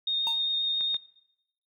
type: tone with vibrato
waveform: sine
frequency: 3689 Hz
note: A#7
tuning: 19 cents flat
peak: -25 dBFS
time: 0.07-0.97 s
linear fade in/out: 5 ms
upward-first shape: sine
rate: 7.5 Hz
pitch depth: 10 cents each way
type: tone with exponential decay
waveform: square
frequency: 916 Hz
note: A#5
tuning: 31 cents flat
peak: -31 dBFS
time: 0.27-0.44 s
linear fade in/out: 0 ms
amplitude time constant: 35 ms
type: clicks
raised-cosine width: 0.3 ms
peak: -29 / -27 dBFS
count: 2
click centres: 0.809 / 0.945 s
effects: noise-tail reverb RT60 0.8 s tail -21 dB re dry

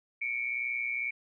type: tone pair together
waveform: sine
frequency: 2217 / 2339 Hz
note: C#7 / D7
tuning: 0 / -8 cents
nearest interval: minor second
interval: 92 cents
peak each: -33 / -33 dBFS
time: 0.21-1.11 s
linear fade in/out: 10 ms
effects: none

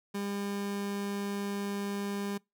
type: tone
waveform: 30% pulse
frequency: 201.1 Hz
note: G3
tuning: 44 cents sharp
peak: -30 dBFS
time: 0.14-2.38 s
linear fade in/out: 10 ms
effects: noise-tail reverb RT60 0.2 s tail -25 dB re dry

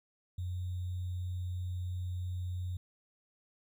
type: tone with sample-and-hold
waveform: sine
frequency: 90.3 Hz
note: F#2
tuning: 42 cents flat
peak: -34 dBFS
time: 0.38-2.77 s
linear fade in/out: 5 ms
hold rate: 3675 Hz
effects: none

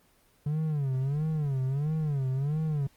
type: tone with vibrato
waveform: triangle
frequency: 143.5 Hz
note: D3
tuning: 40 cents flat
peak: -24 dBFS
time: 0.46-2.87 s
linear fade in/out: 5 ms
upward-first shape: sine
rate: 1.5 Hz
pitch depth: 170 cents each way
effects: pink hiss -64 dBFS RMS until 2.96 s + Opus 24 kbps

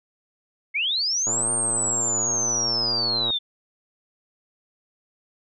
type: linear two-way sweep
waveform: sine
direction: up then down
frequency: 2093 to 8800 to 3497 Hz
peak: -21 dBFS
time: 0.74-3.39 s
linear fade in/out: 20 ms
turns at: 1.51 s
type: click train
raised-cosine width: 1 ms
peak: -19 dBFS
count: 239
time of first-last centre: 1.27-3.304 s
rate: 117 Hz
effects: none

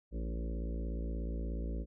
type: harmonic tone with a mistuned harmonic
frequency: 56.8 Hz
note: A#1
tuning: 44 cents flat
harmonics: 1 / 3 / 4 / 5 / 6 / 7 / 8 / 9 / 10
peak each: -35 / -45 / -47 / -49 / -51 / -52 / -53 / -54 / -55 dBFS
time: 0.11-1.86 s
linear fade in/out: 50 ms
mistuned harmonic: 6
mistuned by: -40 cents
effects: none

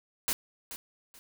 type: noise with echo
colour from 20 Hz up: white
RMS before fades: -29 dBFS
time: 0.28-0.33 s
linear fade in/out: 0 ms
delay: 430 ms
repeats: 2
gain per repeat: -12 dB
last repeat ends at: 1.19 s
effects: none

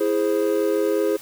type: chord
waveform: triangle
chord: E augmented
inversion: none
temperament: equal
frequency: 329.6 / 415.3 / 523.3 Hz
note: E4 / G#4 / B#4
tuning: 0 / 0 / 0 cents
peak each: -22 / -19 / -22 dBFS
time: 0-1.17 s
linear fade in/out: 10 ms
effects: white hiss -42 dBFS RMS until 1.21 s

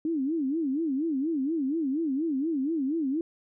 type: tone with vibrato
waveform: sine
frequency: 295.7 Hz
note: D4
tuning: 12 cents sharp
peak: -25 dBFS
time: 0.05-3.21 s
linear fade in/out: 2 ms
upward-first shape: sine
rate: 4.2 Hz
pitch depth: 220 cents each way
effects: none

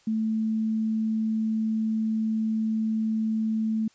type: tone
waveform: sine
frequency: 220 Hz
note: A3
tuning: in tune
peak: -23 dBFS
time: 0.07-3.88 s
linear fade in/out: 5 ms
effects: white hiss -61 dBFS RMS until 3.94 s + resampled to 16000 Hz

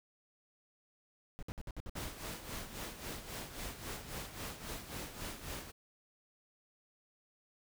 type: noise bursts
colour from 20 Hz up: brown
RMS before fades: -42 dBFS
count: 8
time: 1.39-2.084 s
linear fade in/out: 0 ms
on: 36 ms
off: 58 ms
type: noise with tremolo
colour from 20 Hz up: pink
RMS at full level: -42 dBFS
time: 1.95-5.72 s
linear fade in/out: 20 ms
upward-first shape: sine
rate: 3.7 Hz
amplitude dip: 65%
effects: none

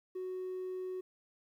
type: tone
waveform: triangle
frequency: 370 Hz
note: F#4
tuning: in tune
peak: -34 dBFS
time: 0.15-1.01 s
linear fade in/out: 10 ms
effects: tanh soft clip ceiling -33 dBFS + 12-bit

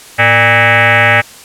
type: tone with frequency modulation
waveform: sine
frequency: 108 Hz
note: A2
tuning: 32 cents flat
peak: -5 dBFS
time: 0.18-1.22 s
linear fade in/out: 20 ms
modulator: 351 Hz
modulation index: 6.7
effects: white hiss -35 dBFS RMS until 1.44 s + low-pass 11000 Hz 12 dB/octave

